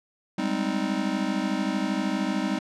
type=chord; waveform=square; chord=Ab major seventh; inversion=third; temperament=just; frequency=194.67 / 207.7 / 259.6 / 311.5 Hz; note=G3 / Ab3 / C4 / Eb4; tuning=-12 / 0 / -13 / +2 cents; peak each=-31 dBFS; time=0.38-2.59 s; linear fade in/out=5 ms; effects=low-pass 6000 Hz 12 dB/octave